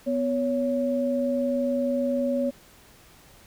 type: tone pair together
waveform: sine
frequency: 249.1 / 559.2 Hz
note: B3 / C#5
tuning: +15 / +15 cents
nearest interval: octave + major second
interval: 1400 cents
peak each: -25 dBFS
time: 0.06-2.51 s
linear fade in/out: 20 ms
effects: pink hiss -53 dBFS RMS until 3.46 s